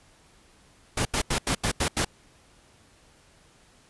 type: noise bursts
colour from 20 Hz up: pink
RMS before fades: -25 dBFS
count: 7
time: 0.97-2.048 s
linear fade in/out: 5 ms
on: 82 ms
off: 84 ms
effects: pink hiss -58 dBFS RMS until 3.89 s + resampled to 24000 Hz